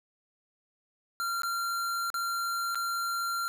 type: tone with dropouts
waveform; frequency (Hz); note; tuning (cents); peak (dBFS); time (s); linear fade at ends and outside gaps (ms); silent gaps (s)
square; 1378; F6; -24; -30; 1.2-3.48; 0; 1.42-1.433 / 2.102-2.142 / 2.747-2.755
effects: none